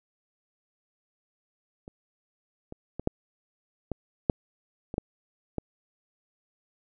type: clicks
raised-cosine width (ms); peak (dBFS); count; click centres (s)
2; -29 / -26 / -20 / -10 / -17 / -7 / -21 / -13 / -16; 9; 1.879 / 2.724 / 2.996 / 3.074 / 3.917 / 4.298 / 4.941 / 4.981 / 5.583
effects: none